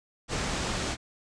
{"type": "low-pass noise", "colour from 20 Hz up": "pink", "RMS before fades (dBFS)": -31, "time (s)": [0.28, 0.97], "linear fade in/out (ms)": 50, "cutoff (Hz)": 8500, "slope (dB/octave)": 48, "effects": []}